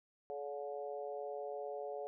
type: harmonic tone with a mistuned harmonic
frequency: 142.5 Hz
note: C#3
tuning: 48 cents sharp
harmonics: 3 / 4 / 5 / 6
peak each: -44 / -44 / -46 / -57 dBFS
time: 0.3-2.07 s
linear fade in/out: 0 ms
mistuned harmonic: 5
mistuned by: +16 cents
effects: none